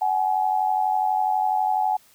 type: tone pair together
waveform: sine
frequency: 751.9 / 844 Hz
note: F#5 / G#5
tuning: +28 / +28 cents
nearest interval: major second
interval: 200 cents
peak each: -22 / -22 dBFS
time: 0.01-1.97 s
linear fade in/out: 10 ms
effects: white hiss -56 dBFS RMS until 2.14 s